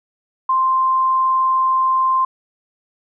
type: tone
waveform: sine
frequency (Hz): 1046.5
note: C6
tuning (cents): 0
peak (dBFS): -13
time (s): 0.49-2.25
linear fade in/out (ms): 5
effects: none